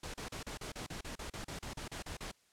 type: noise bursts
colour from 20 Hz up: pink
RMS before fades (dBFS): -43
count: 16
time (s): 0.03-2.315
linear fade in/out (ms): 5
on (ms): 110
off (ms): 35
effects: white hiss -70 dBFS RMS until 2.52 s + low-pass 9000 Hz 12 dB/octave